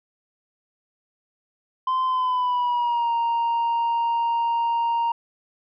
sine tone with pitch glide, 1034 to 931.9 Hz, C6 to A#5, -21 to -1 cents, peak -17 dBFS, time 1.87-5.12 s, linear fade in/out 5 ms, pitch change -180 cents, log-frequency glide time 2.05-3.12 s, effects tanh soft clip ceiling -19 dBFS

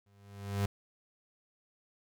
35% pulse tone with exponential growth, 100.2 Hz, G2, 38 cents sharp, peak -25 dBFS, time 0.06-0.66 s, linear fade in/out 5 ms, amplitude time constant 130 ms, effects none

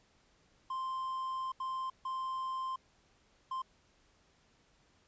triangle tone bursts at uneven times, 1046.5 Hz, C6, in tune, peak -33 dBFS, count 4, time 0.7-1.52 / 1.6-1.9 / 2.05-2.76 / 3.51-3.62 s, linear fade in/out 5 ms, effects pink hiss -69 dBFS RMS until 5.07 s + resampled to 16000 Hz

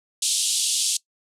white band-pass noise, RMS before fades -23 dBFS, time 0.22-0.97 s, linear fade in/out 5 ms, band 3000 to 10000 Hz, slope 48 dB/octave, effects noise-tail reverb RT60 0.1 s tail -21 dB re dry

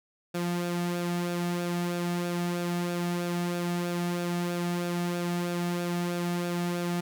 sawtooth tone with flanger, 174.61 Hz, F3, in tune, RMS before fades -30 dBFS, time 0.34-7.01 s, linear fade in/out 10 ms, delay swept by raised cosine 0.97 to 2.07 ms, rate 3.1 Hz, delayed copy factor -0.5, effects none

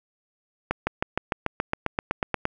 accelerating click train, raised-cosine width 0.5 ms, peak -8 dBFS, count 14, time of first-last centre 0.71-2.454 s, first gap 160 ms, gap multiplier 0.97, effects none

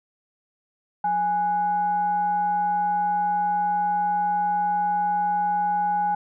sine tone with frequency modulation, 830 Hz, G#5, 1 cent flat, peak -20 dBFS, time 1.04-6.15 s, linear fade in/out 5 ms, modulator 651 Hz, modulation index 0.28, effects none

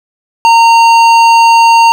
sine tone with hard clipping, 920 Hz, A#5, 23 cents flat, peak -4 dBFS, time 0.45-1.92 s, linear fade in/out 0 ms, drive 12 dB, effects none

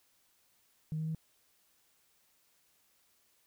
sine tone with pitch steps, 156.2 / 157.92 / 159.67 Hz, D#3 / D#3 / D#3, +7 / +26 / +45 cents, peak -32 dBFS, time 0.92-1.148 s, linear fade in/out 0 ms, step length 76 ms, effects tanh soft clip ceiling -28 dBFS + white hiss -71 dBFS RMS until 3.46 s

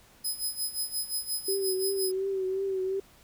5% pulse tone with tremolo, 5050 Hz, D#8, 25 cents sharp, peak -22 dBFS, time 0.24-2.12 s, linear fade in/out 10 ms, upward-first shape sine, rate 5.7 Hz, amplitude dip 80%
sine tone with vibrato, 383 Hz, G4, 40 cents flat, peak -27 dBFS, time 1.48-3 s, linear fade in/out 5 ms, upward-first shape triangle, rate 2.8 Hz, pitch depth 50 cents each way
effects pink hiss -58 dBFS RMS until 3.23 s

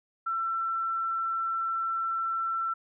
sine tone, 1343 Hz, E6, 32 cents sharp, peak -27 dBFS, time 0.26-2.74 s, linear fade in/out 10 ms, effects none

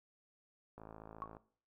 click train, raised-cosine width 1 ms, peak -37 dBFS, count 33, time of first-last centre 0.78-1.368 s, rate 54.4 Hz
sine tone with exponential decay, 1111 Hz, C#6, 4 cents sharp, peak -36 dBFS, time 1.22-1.32 s, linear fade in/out 0 ms, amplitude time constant 20 ms
effects noise-tail reverb RT60 0.5 s tail -18 dB re dry

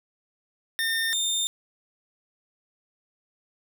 25% pulse tone pair in turn, 1816 / 3623 Hz, A#6 / A7, -46 / +50 cents, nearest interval octave, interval 1196 cents, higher second, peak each -20 / -20 dBFS, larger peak neither, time 0.79-1.13 / 1.13-1.47 s, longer neither, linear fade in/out 0 ms, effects none

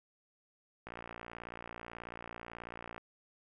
click train, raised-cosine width 0.5 ms, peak -29 dBFS, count 124, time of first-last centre 0.87-2.98 s, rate 58.3 Hz, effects none

